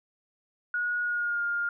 sine tone with pitch glide, 1450 to 1410.3 Hz, F#6 to F6, -35 to +17 cents, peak -26 dBFS, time 0.74-1.69 s, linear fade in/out 2 ms, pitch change -48 cents, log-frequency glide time 1.02-1.43 s, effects none

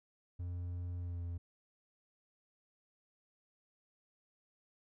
triangle tone with pitch glide, 88.2 to 86.29 Hz, F2 to F2, +18 to -20 cents, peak -36 dBFS, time 0.39-1.38 s, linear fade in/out 10 ms, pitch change -38 cents, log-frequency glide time 1-1.22 s, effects none

